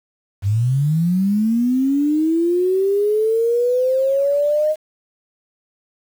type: linear sweep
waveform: sine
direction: up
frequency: 94.1 to 622.3 Hz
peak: -14 dBFS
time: 0.42-4.76 s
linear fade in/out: 50 ms
effects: 7-bit